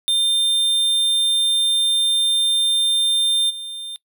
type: tone with level steps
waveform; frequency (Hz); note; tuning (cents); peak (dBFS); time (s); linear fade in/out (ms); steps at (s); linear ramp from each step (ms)
square; 3600; A7; +39; -16 / -29; 0.08-3.96; 0; 3.49; 20
effects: noise-tail reverb RT60 0.1 s tail -21 dB re dry